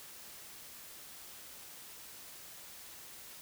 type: silence
effects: white hiss -51 dBFS RMS until 3.41 s